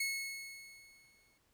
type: tone with exponential decay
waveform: sawtooth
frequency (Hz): 2188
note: C#7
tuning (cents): -23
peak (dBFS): -29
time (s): 0-1.38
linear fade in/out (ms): 5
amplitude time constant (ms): 300
effects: pink hiss -74 dBFS RMS until 1.53 s